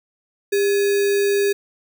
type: tone with sample-and-hold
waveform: sine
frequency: 402 Hz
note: G4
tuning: 44 cents sharp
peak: -15 dBFS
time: 0.52-1.53 s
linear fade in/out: 10 ms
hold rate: 2100 Hz
effects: none